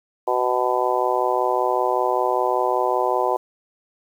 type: harmonic tone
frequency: 125.2 Hz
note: B2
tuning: 24 cents sharp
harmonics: 3 / 4 / 5 / 6 / 7 / 8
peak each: -25 / -25 / -25 / -25 / -25 / -25 dBFS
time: 0.27-3.37 s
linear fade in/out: 10 ms
effects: 8-bit